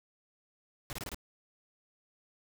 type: noise bursts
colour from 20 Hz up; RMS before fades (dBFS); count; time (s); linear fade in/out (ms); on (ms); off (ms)
pink; -40; 5; 0.9-1.145; 0; 29; 25
effects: none